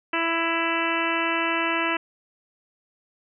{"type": "harmonic tone", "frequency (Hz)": 331.8, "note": "E4", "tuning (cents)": 11, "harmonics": [1, 2, 3, 4, 5, 6, 7, 8, 9], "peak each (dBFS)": [-29, -32, -29, -30, -31, -31, -33, -29, -35], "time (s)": [0.13, 1.97], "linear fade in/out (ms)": 5, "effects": []}